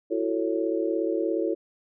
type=chord; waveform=sine; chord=F# minor seventh; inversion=third; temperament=just; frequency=333 / 370 / 444 / 555 Hz; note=E4 / F#4 / A4 / C#5; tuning=+18 / 0 / +16 / +2 cents; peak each=-27 / -30 / -29 / -31 dBFS; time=0.1-1.55 s; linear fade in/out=20 ms; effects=none